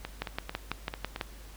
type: two click trains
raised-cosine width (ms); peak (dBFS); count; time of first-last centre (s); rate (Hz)
0.3; -19 / -15; 6 / 7; 0.05-1.161 / 0.22-1.212; 4.5 / 6.05
effects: added 50 Hz sine -46 dBFS peak until 1.56 s + pink hiss -53 dBFS RMS until 1.56 s